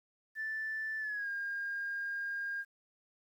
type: tone with pitch glide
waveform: sine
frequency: 1760 to 1613.9 Hz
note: A6 to G6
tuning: 0 to +50 cents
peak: -34 dBFS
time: 0.35-2.65 s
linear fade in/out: 50 ms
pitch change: -150 cents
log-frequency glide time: 0.99-1.29 s
effects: tanh soft clip ceiling -30 dBFS + 11-bit